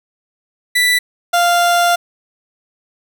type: tone pair in turn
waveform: 30% pulse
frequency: 1975.5 / 696.5 Hz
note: B6 / F5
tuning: 0 / -5 cents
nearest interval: octave + tritone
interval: 1805 cents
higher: first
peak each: -8 dBFS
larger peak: neither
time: 0.75-0.99 / 1.33-1.96 s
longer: second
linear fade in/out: 10 ms
effects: none